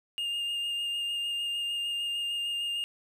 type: tone with vibrato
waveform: triangle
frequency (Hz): 2821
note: F7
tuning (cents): +17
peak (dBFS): -28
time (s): 0.18-2.84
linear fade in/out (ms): 0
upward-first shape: square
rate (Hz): 6.6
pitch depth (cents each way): 10
effects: none